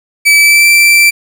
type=tone with pitch glide; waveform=40% pulse; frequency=2302 to 2341 Hz; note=D7 to D7; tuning=-35 to -6 cents; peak=-3 dBFS; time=0.25-1.11 s; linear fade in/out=20 ms; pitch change=+29 cents; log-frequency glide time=0.37-0.67 s; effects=7-bit